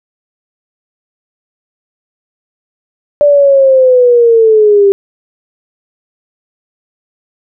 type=linear sweep; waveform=sine; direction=down; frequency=587.3 to 392 Hz; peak=-3 dBFS; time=3.21-4.92 s; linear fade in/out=0 ms; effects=none